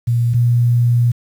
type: tone pair in turn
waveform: sine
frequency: 118.7 / 120.01 Hz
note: A#2 / B2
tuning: +32 / -49 cents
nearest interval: unison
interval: 19 cents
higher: second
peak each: -12 / -10 dBFS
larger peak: second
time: 0.07-0.34 / 0.34-1.12 s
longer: second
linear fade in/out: 10 ms
effects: 7-bit